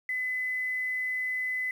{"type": "tone with quantisation", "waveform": "sine", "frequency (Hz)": 2015, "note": "B6", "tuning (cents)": 34, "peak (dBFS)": -28, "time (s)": [0.09, 1.71], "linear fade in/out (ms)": 2, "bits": 9, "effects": []}